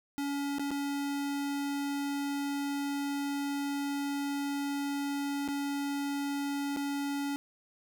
square tone with dropouts, 282.5 Hz, C#4, 33 cents sharp, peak -32 dBFS, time 0.18-7.36 s, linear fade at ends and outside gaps 0 ms, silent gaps 0.584-0.595 / 0.707-0.714 / 5.478-5.486 / 6.763-6.77 s, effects none

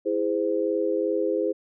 sine chord, E augmented, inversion none, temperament just, 329.6 / 412 / 515 Hz, E4 / G#4 / B#4, 0 / -14 / -28 cents, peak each -27 / -26 / -26 dBFS, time 0.05-1.53 s, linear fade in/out 20 ms, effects none

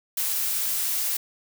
blue noise, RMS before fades -26 dBFS, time 0.17-1.17 s, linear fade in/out 5 ms, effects none

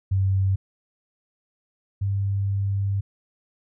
sine tone pair in turn, 96.2 / 98.96 Hz, G2 / G2, -32 / +17 cents, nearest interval unison, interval 49 cents, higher second, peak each -18 / -21 dBFS, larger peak first, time 0.11-0.56 / 2.01-3.01 s, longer second, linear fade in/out 10 ms, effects none

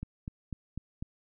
click train, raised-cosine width 5 ms, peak -24 dBFS, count 5, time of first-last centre 0.03-1.025 s, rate 4.02 Hz, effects none

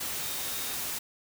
sine tone in noise, 3700 Hz, A#7, 14 cents flat, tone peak -44 dBFS, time 0.21-0.77 s, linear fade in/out 10 ms, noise white, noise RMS -34 dBFS, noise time 0-0.99 s, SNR -13 dB, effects none

